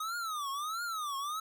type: tone with vibrato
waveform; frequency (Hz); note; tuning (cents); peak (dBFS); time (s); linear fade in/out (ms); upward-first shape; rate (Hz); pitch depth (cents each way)
square; 1244; D#6; -1; -35; 0-1.4; 5; triangle; 1.5; 250
effects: 12-bit